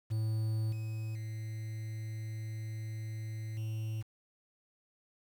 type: tone with level steps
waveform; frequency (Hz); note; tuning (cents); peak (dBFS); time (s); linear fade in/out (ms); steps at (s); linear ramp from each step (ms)
triangle; 110; A2; 0; -28 / -33 / -35 / -32; 0.1-4.03; 20; 0.72 / 1.15 / 3.57; 5
effects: 9-bit